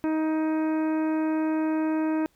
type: harmonic tone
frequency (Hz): 314.1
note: D#4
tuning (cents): +16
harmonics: 1 / 2 / 3 / 4 / 5 / 6 / 7 / 8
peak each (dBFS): -23 / -34 / -36 / -43 / -42 / -48 / -51 / -48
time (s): 0.04-2.26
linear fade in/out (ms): 0
effects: pink hiss -66 dBFS RMS until 2.35 s